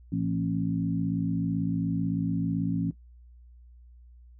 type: tone cluster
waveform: sine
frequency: 112.8 / 170.8 / 226.8 / 273.7 Hz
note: A2 / F3 / A#3 / C#4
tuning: +44 / -38 / -47 / -22 cents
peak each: -34 / -28 / -34 / -30 dBFS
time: 0.12-2.91 s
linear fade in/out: 5 ms
effects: noise-tail reverb RT60 0.1 s tail -17 dB re dry + added 60 Hz sine -49 dBFS peak until 4.39 s